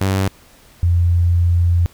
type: tone pair in turn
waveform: sawtooth / sine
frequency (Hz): 96.3 / 86.52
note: G2 / F2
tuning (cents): -30 / -16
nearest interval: major second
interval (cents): 186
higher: first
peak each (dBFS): -11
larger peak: neither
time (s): 0.01-0.28 / 0.83-1.86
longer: second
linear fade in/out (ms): 0
effects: pink hiss -48 dBFS RMS until 1.93 s